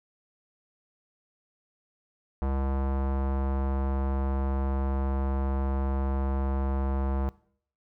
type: tone with low-pass filter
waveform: square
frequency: 67.4 Hz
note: C#2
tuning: 48 cents flat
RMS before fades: -28 dBFS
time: 2.42-7.29 s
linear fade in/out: 0 ms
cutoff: 1000 Hz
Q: 1.5
effects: noise-tail reverb RT60 0.6 s tail -21 dB re dry